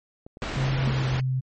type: clicks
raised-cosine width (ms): 2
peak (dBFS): -28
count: 4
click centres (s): 0.265 / 0.371 / 0.602 / 0.835
type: low-pass noise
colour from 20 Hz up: pink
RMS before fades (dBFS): -31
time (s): 0.42-1.2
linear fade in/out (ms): 0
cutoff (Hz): 3700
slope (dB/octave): 12
type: tone with pitch glide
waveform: sine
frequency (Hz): 133.4 to 129.98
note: C3 to C3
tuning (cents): +34 to -11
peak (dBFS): -22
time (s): 0.56-1.41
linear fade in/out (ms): 20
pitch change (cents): -45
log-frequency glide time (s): 0.86-1.07
type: tone with exponential decay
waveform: triangle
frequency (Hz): 220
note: A3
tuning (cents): 0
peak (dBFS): -21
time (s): 0.87-1.02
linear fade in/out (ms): 5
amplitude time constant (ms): 31
effects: MP3 32 kbps